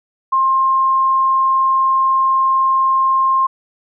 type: tone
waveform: sine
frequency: 1061 Hz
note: C6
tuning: 24 cents sharp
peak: -11 dBFS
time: 0.32-3.47 s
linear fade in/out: 10 ms
effects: none